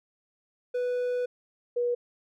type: tone pair in turn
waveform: triangle / sine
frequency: 493.9 / 483.7 Hz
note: B4 / B4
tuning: 0 / -36 cents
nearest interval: unison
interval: 36 cents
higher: first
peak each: -24 dBFS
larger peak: neither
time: 0.74-1.26 / 1.76-1.95 s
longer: first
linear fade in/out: 10 ms
effects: none